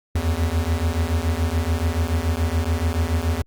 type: beating tone pair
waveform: square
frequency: 78.8 / 85.8 Hz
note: D#2 / F2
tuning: +23 / -30 cents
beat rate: 7 Hz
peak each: -23 dBFS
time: 0.15-3.42 s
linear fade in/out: 5 ms
effects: Opus 48 kbps